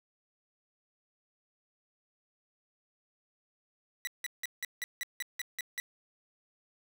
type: tone bursts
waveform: sawtooth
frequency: 1961 Hz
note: B6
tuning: 13 cents flat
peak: -30 dBFS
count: 10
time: 4.05-5.8 s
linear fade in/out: 0 ms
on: 22 ms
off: 170 ms
effects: none